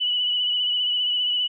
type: tone with vibrato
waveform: sine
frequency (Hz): 2960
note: F#7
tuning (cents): 0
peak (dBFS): -20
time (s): 0-1.48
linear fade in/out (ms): 20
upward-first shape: sine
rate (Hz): 15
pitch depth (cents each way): 29
effects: none